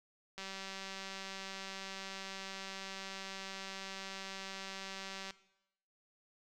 click train, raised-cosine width 0.2 ms, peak -27 dBFS, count 952, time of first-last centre 0.38-5.307 s, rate 193 Hz, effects noise-tail reverb RT60 0.8 s tail -17 dB re dry

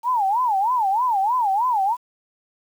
sine tone with vibrato, 884 Hz, A5, 8 cents sharp, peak -17 dBFS, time 0.03-1.97 s, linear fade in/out 50 ms, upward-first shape sine, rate 3.2 Hz, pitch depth 250 cents each way, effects 8-bit

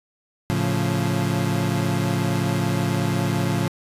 30% pulse chord, A augmented, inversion none, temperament equal, 110 / 138.59 / 174.61 Hz, A2 / C#3 / E#3, 0 / 0 / 0 cents, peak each -22 dBFS, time 0.5-3.68 s, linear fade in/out 0 ms, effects resampled to 32000 Hz

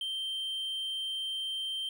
triangle tone, 3136 Hz, G7, in tune, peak -31 dBFS, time 0.01-1.89 s, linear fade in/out 2 ms, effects none

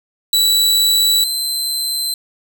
sawtooth tone pair in turn, 3943 / 4086 Hz, B7 / C8, -4 / -42 cents, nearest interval minor second, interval 62 cents, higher second, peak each -8 / -15 dBFS, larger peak first, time 0.33-1.24 / 1.24-2.14 s, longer first, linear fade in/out 2 ms, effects none

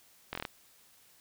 slowing click train, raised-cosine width 0.3 ms, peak -19 dBFS, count 6, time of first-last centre 0.33-0.452 s, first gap 22 ms, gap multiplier 1.05, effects white hiss -62 dBFS RMS until 1.2 s

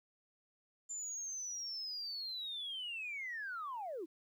sine linear sweep, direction down, 7200 to 293.4 Hz, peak -39 dBFS, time 0.89-4.06 s, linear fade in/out 20 ms, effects tanh soft clip ceiling -35 dBFS + 12-bit

